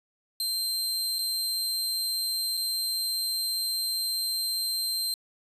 sawtooth tone with dropouts, 4141 Hz, C8, 19 cents flat, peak -24 dBFS, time 0.4-5.14 s, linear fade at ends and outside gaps 1 ms, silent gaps 1.185-1.19 / 2.57-2.574 s, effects resampled to 32000 Hz

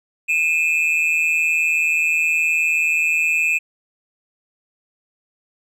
triangle tone pair together, 2455 / 2614 Hz, D#7 / E7, -24 / -15 cents, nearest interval minor second, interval 109 cents, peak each -17 dBFS, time 0.28-3.59 s, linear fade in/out 20 ms, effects none

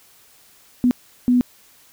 sine tone bursts at uneven times, 246.9 Hz, B3, in tune, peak -12 dBFS, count 2, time 0.84-0.91 / 1.28-1.41 s, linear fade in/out 0 ms, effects white hiss -52 dBFS RMS until 1.92 s

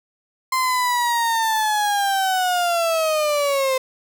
35% pulse linear sweep, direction down, 1044 to 517 Hz, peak -16 dBFS, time 0.52-3.78 s, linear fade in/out 5 ms, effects none

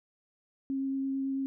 sine tone with vibrato, 270 Hz, C#4, 45 cents flat, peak -29 dBFS, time 0.7-1.46 s, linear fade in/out 0 ms, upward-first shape triangle, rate 9.1 Hz, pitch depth 9 cents each way, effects none

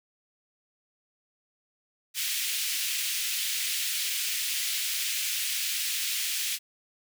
pink high-pass noise, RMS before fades -30 dBFS, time 2.14-6.59 s, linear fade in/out 50 ms, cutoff 2300 Hz, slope 24 dB/octave, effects none

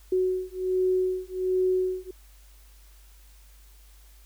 sine beating tone pair, 370 / 371.3 Hz, F#4 / F#4, 0 / +6 cents, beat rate 1.3 Hz, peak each -26 dBFS, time 0.12-2.11 s, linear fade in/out 5 ms, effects added 50 Hz sine -50 dBFS peak until 4.25 s + white hiss -59 dBFS RMS until 4.25 s

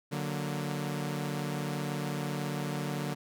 sawtooth chord, D augmented, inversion none, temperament equal, 146.83 / 185 / 233.1 Hz, D3 / F#3 / A#3, 0 / 0 / 0 cents, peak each -30 / -34 / -36 dBFS, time 0.11-3.15 s, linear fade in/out 20 ms, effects none

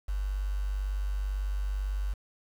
sine tone with quantisation, 49 Hz, G1, in tune, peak -28 dBFS, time 0.08-2.14 s, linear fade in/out 10 ms, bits 8, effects none

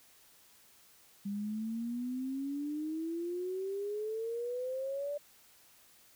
sine exponential sweep, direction up, 198.4 to 587.3 Hz, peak -34 dBFS, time 1.25-5.18 s, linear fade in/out 10 ms, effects white hiss -62 dBFS RMS until 6.15 s

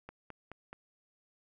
click train, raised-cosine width 0.5 ms, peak -30 dBFS, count 4, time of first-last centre 0.09-0.73 s, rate 4.69 Hz, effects none

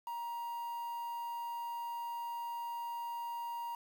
triangle tone with quantisation, 940 Hz, A#5, 14 cents sharp, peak -36 dBFS, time 0.07-3.75 s, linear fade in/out 2 ms, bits 9, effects none

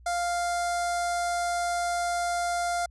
sawtooth tone with notch filter, 698.5 Hz, F5, in tune, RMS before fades -28 dBFS, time 0.06-2.86 s, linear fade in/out 5 ms, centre 2800 Hz, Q 1, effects added 60 Hz sine -49 dBFS peak until 2.9 s + resampled to 24000 Hz

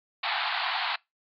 pink band-pass noise, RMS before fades -29 dBFS, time 0.23-0.96 s, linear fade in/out 5 ms, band 700 to 4500 Hz, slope 96 dB/octave, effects noise-tail reverb RT60 0.2 s tail -24 dB re dry + MP3 96 kbps

